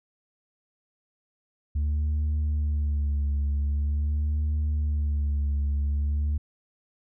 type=tone with vibrato; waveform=sine; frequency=73.42 Hz; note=D2; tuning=in tune; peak=-20 dBFS; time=1.75-6.38 s; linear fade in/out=10 ms; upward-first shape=sine; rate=0.45 Hz; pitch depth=51 cents each way; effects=tanh soft clip ceiling -22 dBFS